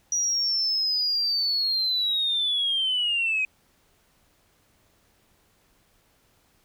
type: linear sweep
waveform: sine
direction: down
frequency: 5820 to 2500 Hz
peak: -21 dBFS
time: 0.12-3.45 s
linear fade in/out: 2 ms
effects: tanh soft clip ceiling -17 dBFS + pink hiss -64 dBFS RMS until 6.64 s